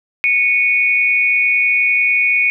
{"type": "tone pair together", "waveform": "sine", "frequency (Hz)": [2217, 2466], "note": ["C#7", "D#7"], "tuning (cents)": [0, -16], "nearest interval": "major second", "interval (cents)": 184, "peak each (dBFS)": -14, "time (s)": [0.24, 2.5], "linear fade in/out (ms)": 0, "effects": []}